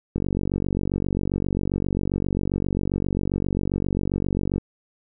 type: click train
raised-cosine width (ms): 3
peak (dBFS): -11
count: 211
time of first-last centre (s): 0.16-4.581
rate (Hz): 47.5
effects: none